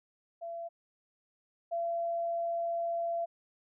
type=tone pair in turn; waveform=sine; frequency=676 / 678.7 Hz; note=E5 / F5; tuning=+43 / -50 cents; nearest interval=unison; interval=7 cents; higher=second; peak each=-37 / -30 dBFS; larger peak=second; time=0.41-0.69 / 1.71-3.26 s; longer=second; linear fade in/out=20 ms; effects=none